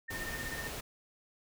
sine tone with tremolo, 1819 Hz, A#6, 43 cents flat, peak -37 dBFS, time 0.08-0.68 s, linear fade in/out 10 ms, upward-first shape sine, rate 16 Hz, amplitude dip 75%
pink noise, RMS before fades -41 dBFS, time 0.1-0.81 s, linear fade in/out 10 ms
effects none

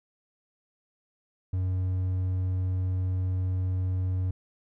triangle tone, 92.5 Hz, F#2, in tune, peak -23 dBFS, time 1.53-4.31 s, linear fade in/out 5 ms, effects none

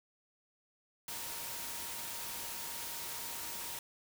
sine tone in noise, 934 Hz, A#5, 3 cents sharp, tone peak -53 dBFS, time 1.08-3.79 s, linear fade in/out 2 ms, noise white, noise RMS -42 dBFS, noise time 1.08-3.79 s, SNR -14 dB, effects none

